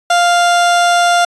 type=tone; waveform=30% pulse; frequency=698.5 Hz; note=F5; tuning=in tune; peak=-6 dBFS; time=0.1-1.25 s; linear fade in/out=5 ms; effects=resampled to 22050 Hz